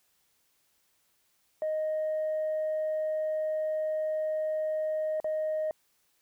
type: tone with dropouts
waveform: sine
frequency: 622.3 Hz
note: D#5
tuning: in tune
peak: -26 dBFS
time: 1.62-5.71 s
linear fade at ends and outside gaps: 1 ms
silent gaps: 5.201-5.244 s
effects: tanh soft clip ceiling -25 dBFS + white hiss -71 dBFS RMS until 6.21 s